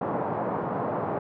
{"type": "band-pass noise", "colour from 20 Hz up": "white", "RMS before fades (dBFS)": -29, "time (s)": [0.01, 1.19], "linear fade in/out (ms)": 5, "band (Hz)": [120, 960], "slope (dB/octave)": 24, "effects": []}